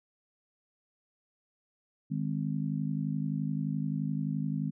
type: harmonic tone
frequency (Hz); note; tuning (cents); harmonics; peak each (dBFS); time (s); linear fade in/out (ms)
51.6; G#1; -10; 3 / 4 / 5; -32 / -34 / -36; 2.1-4.71; 20
effects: none